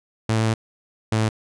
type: tone pair in turn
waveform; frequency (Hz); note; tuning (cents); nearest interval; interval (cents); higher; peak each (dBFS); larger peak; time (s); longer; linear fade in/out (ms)
sawtooth; 111.2 / 109.86; A2 / A2; +19 / -2; unison; 21; first; -14; neither; 0.29-0.54 / 1.12-1.29; first; 5
effects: resampled to 22050 Hz